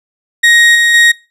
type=tone with level steps; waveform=35% pulse; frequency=1877 Hz; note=A#6; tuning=11 cents sharp; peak=-3 / -6 / -3 dBFS; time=0.43-1.12 s; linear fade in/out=10 ms; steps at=0.75 / 0.94 s; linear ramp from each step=2 ms; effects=noise-tail reverb RT60 0.3 s tail -22 dB re dry + low-pass 9000 Hz 12 dB/octave